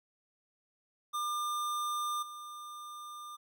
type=tone with level steps; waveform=square; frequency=1200 Hz; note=D6; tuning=37 cents sharp; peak=-33 / -44 dBFS; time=1.13-3.37 s; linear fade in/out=20 ms; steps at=2.22 s; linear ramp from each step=10 ms; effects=none